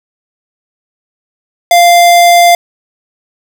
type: tone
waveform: square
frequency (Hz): 695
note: F5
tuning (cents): -9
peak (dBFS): -3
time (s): 1.71-2.55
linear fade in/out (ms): 2
effects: none